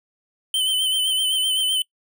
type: tone with vibrato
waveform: square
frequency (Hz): 3067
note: G7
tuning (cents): -38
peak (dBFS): -19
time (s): 0.54-1.82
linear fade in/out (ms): 2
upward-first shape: sine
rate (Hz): 7.8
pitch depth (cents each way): 41
effects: noise-tail reverb RT60 0.1 s tail -24 dB re dry